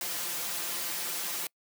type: noise with comb filter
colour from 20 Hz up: white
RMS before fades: -34 dBFS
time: 0.01-1.47 s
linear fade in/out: 2 ms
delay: 5.8 ms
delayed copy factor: +0.95
effects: noise-tail reverb RT60 0.1 s tail -26 dB re dry + high-pass 200 Hz 12 dB/octave